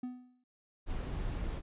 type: tone with exponential decay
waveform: triangle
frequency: 249.9 Hz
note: B3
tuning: 21 cents sharp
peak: -32 dBFS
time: 0.03-0.44 s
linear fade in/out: 5 ms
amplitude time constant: 87 ms
type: noise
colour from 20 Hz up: brown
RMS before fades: -36 dBFS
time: 0.86-1.62 s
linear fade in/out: 50 ms
effects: resampled to 8000 Hz